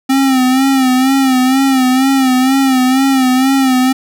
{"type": "tone with vibrato", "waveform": "square", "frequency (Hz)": 262.7, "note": "C4", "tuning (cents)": 7, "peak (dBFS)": -9, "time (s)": [0.09, 3.93], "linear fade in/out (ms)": 10, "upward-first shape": "sine", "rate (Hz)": 2.1, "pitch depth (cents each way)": 61, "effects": []}